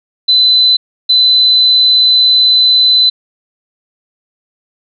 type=tone bursts at uneven times; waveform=sine; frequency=4021 Hz; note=B7; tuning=30 cents sharp; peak=-5 dBFS; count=2; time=0.28-0.77 / 1.09-3.1 s; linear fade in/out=10 ms; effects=none